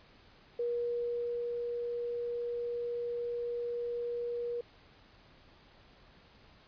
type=tone with ADSR envelope; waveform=sine; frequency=477.6 Hz; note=A#4; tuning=42 cents sharp; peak=-30 dBFS; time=0.59-4.61 s; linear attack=5 ms; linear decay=940 ms; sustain=-3 dB; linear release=4 ms; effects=pink hiss -60 dBFS RMS until 6.67 s + resampled to 11025 Hz